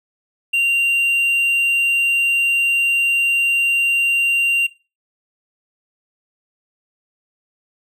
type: tone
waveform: triangle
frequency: 2770 Hz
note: F7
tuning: 15 cents flat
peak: -12 dBFS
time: 0.53-4.67 s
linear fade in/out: 10 ms
effects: noise-tail reverb RT60 0.3 s tail -19 dB re dry